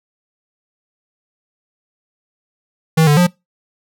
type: tone with pitch steps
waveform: square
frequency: 160.1 / 147.3 / 177.5 Hz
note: D#3 / D3 / F3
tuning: +50 / +6 / +28 cents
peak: -9 dBFS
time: 2.97-3.27 s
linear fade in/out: 10 ms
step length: 100 ms
effects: noise-tail reverb RT60 0.2 s tail -23 dB re dry